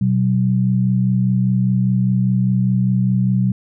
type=tone pair together; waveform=sine; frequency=123.82 / 188.8 Hz; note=B2 / F#3; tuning=+5 / +35 cents; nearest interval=perfect fifth; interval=730 cents; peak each=-16 dBFS; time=0.01-3.52 s; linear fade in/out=5 ms; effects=none